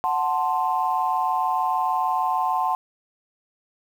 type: chord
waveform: sine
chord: F# diminished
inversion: none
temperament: equal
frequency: 740 / 880 / 1046.5 Hz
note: F#5 / A5 / C6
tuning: 0 / 0 / 0 cents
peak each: -24 dBFS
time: 0.04-2.75 s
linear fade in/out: 0 ms
effects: tanh soft clip ceiling -10 dBFS + 8-bit